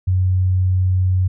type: tone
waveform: sine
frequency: 92.5 Hz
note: F#2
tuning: in tune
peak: -13 dBFS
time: 0.07-1.28 s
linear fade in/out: 10 ms
effects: none